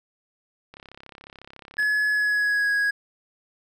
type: click train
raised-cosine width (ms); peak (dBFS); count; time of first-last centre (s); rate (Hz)
0.3; -27; 38; 0.74-1.828; 34
type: tone with pitch glide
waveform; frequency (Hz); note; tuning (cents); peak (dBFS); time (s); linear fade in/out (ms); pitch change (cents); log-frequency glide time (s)
triangle; 1699 to 1656.4; G#6 to G#6; +39 to -5; -18; 1.78-2.91; 10; -44; 2.1-2.71
effects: none